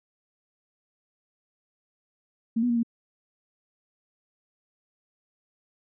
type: tone with pitch steps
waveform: sine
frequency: 227.5 / 244.5 / 236.3 / 232.2 Hz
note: A#3 / B3 / A#3 / A#3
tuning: -42 / -17 / +24 / -7 cents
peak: -21 dBFS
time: 2.56-2.832 s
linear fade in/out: 10 ms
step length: 68 ms
effects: none